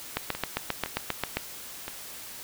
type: two click trains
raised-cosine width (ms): 0.3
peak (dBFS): -10 / -18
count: 10 / 4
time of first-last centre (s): 0.17-1.37 / 0.35-1.881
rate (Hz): 7.5 / 1.96
effects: white hiss -42 dBFS RMS until 2.43 s